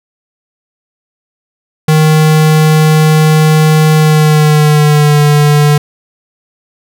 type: tone with pitch glide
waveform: square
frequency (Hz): 155.56 to 147.68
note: D#3 to D3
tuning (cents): 0 to +10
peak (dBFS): -5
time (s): 1.88-5.78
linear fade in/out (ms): 5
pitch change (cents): -90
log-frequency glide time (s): 3.94-5.2
effects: none